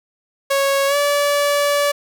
sawtooth tone with pitch glide, 552 to 576.1 Hz, C#5 to D5, -7 to -33 cents, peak -11 dBFS, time 0.5-1.92 s, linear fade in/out 10 ms, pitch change +74 cents, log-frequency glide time 0.87-0.96 s, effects none

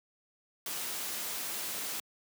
white noise, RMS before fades -37 dBFS, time 0.66-2 s, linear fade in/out 2 ms, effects high-pass 150 Hz 12 dB/octave

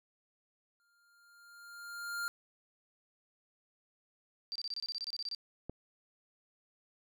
square tone with exponential growth, 1402 Hz, F6, 6 cents sharp, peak -34 dBFS, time 0.8-2.28 s, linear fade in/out 0 ms, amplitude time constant 320 ms
sine tone bursts, 4681 Hz, D8, 7 cents flat, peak -36 dBFS, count 14, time 4.52-5.348 s, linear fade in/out 0 ms, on 35 ms, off 26 ms
click, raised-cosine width 2 ms, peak -27 dBFS, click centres 5.696 s
effects none

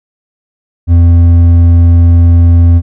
sine tone with hard clipping, 85.3 Hz, F2, 40 cents flat, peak -3 dBFS, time 0.87-2.82 s, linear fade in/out 50 ms, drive 5 dB, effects none

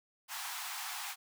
pink high-pass noise, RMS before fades -41 dBFS, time 0.28-1.16 s, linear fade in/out 50 ms, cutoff 730 Hz, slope 96 dB/octave, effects none

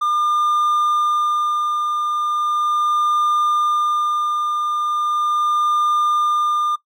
triangle tone with tremolo, 1204 Hz, D6, 43 cents sharp, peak -13 dBFS, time 0.01-6.76 s, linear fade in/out 10 ms, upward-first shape sine, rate 0.38 Hz, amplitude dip 35%, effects noise-tail reverb RT60 0.1 s tail -18 dB re dry

